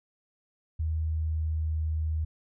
sine tone with pitch glide, 79.3 to 78.62 Hz, D#2 to D#2, +33 to +19 cents, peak -26 dBFS, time 0.79-2.25 s, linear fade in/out 10 ms, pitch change -14 cents, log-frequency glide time 0.95-1.73 s, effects none

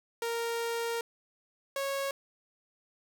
sawtooth tone pair in turn, 464.7 / 550.6 Hz, A#4 / C#5, -5 / -12 cents, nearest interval minor third, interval 293 cents, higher second, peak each -27 dBFS, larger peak neither, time 0.22-1.01 / 1.76-2.11 s, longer first, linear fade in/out 2 ms, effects none

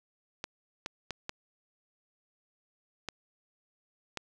clicks, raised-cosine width 0.2 ms, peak -18 dBFS, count 6, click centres 0.441 / 0.861 / 1.107 / 1.294 / 3.087 / 4.173 s, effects none

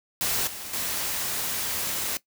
white noise with level steps, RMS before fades -26 / -37 / -29 dBFS, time 0.21-2.17 s, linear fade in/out 0 ms, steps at 0.47 / 0.73 s, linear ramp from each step 5 ms, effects noise-tail reverb RT60 0.1 s tail -18 dB re dry

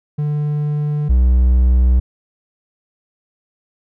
triangle tone pair in turn, 148.4 / 62.39 Hz, D3 / B1, +18 / +18 cents, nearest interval octave + minor third, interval 1500 cents, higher first, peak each -14 / -7 dBFS, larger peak second, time 0.18-1.09 / 1.09-2 s, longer neither, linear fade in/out 10 ms, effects none

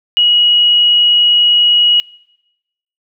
sine tone pair in turn, 2905 / 2905 Hz, F#7 / F#7, -32 / -32 cents, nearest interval unison, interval 0 cents, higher neither, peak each -7 / -7 dBFS, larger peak neither, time 0.17-0.97 / 0.97-2 s, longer second, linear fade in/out 0 ms, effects noise-tail reverb RT60 1.0 s tail -26 dB re dry

